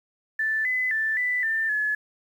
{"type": "tone with pitch steps", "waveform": "sine", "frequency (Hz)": [1760, 2015, 1765, 1987, 1787, 1708], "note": ["A6", "B6", "A6", "B6", "A6", "G#6"], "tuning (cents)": [0, 34, 5, 10, 26, 48], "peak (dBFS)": -22, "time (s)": [0.39, 1.95], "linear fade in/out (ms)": 5, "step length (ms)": 260, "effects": ["9-bit"]}